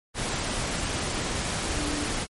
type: tone in noise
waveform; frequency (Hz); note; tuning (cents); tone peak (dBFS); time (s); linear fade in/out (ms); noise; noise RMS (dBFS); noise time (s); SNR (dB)
sine; 293.7; D4; 0; -30; 1.76-2.07; 50; pink; -29; 0.14-2.27; -4
effects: MP3 48 kbps